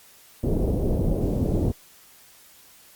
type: low-pass noise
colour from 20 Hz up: pink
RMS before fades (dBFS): -23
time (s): 0.43-1.72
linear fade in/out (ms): 10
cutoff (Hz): 520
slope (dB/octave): 24
effects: white hiss -52 dBFS RMS until 2.95 s + Opus 48 kbps